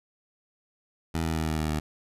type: tone with pitch steps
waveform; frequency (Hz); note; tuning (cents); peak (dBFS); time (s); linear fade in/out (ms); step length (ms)
15% pulse; 81.7 / 80.62 / 79.56 / 78.51 / 77.47 / 76.45; E2 / E2 / D#2 / D#2 / D#2 / D#2; -15 / -38 / +39 / +16 / -7 / -30; -20; 1.14-1.8; 10; 110
effects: resampled to 32000 Hz